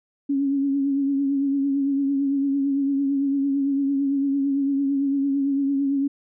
sine tone with vibrato, 277.2 Hz, C#4, in tune, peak -19 dBFS, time 0.29-6.08 s, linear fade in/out 10 ms, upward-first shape triangle, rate 8.9 Hz, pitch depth 45 cents each way, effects none

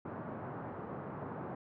pink band-pass noise, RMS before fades -43 dBFS, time 0.05-1.55 s, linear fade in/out 5 ms, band 110 to 1300 Hz, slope 24 dB/octave, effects none

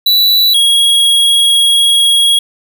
square tone pair in turn, 3951 / 3306 Hz, B7 / G#7, 0 / -9 cents, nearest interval minor third, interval 309 cents, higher first, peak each -7 dBFS, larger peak neither, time 0.06-0.54 / 0.54-2.39 s, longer second, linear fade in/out 5 ms, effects none

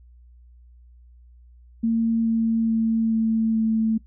sine tone with pitch steps, 227.5 / 226.1 / 224.6 / 223.2 / 221.8 Hz, A#3 / A3 / A3 / A3 / A3, -42 / +47 / +36 / +25 / +14 cents, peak -18 dBFS, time 1.83-3.98 s, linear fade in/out 10 ms, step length 430 ms, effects noise-tail reverb RT60 0.1 s tail -20 dB re dry + added 60 Hz sine -47 dBFS peak until 4.06 s

